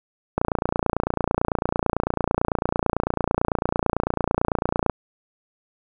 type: click train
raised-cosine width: 1 ms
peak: -6 dBFS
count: 132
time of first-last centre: 0.38-4.897 s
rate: 29 Hz
effects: none